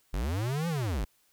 square linear two-way sweep, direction up then down, 38.73 to 174.2 to 38.73 Hz, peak -29 dBFS, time 0.13-1.05 s, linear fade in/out 10 ms, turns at 0.68 s, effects white hiss -68 dBFS RMS until 1.32 s

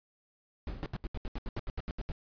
brown noise with exponential decay, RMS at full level -35 dBFS, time 0.67-1.08 s, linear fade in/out 2 ms, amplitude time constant 89 ms
brown noise bursts, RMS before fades -35 dBFS, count 13, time 0.83-2.119 s, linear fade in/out 0 ms, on 29 ms, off 76 ms
effects resampled to 11025 Hz

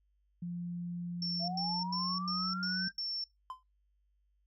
sine tone with pitch glide, 174.1 to 184.45 Hz, F3 to F#3, -5 to -5 cents, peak -36 dBFS, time 0.42-2.88 s, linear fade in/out 5 ms, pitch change +100 cents, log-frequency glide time 1.18-2.55 s
sine tone bursts, 5420 Hz, E8, 47 cents sharp, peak -34 dBFS, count 6, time 1.22-3.24 s, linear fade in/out 2 ms, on 260 ms, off 92 ms
sine linear sweep, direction up, 656 to 1587 Hz, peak -37 dBFS, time 1.39-2.92 s, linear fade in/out 50 ms
triangle tone with exponential decay, 1027 Hz, C6, 33 cents flat, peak -34 dBFS, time 3.5-3.63 s, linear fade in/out 1 ms, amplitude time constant 27 ms
effects noise-tail reverb RT60 0.2 s tail -25 dB re dry + added 50 Hz sine -70 dBFS peak until 4.46 s

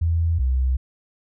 sine tone pair in turn, 83.1 / 64.48 Hz, E2 / C2, +15 / -25 cents, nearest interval major third, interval 440 cents, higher first, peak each -17 dBFS, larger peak neither, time 0.01-0.39 / 0.39-0.77 s, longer neither, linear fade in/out 10 ms, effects none

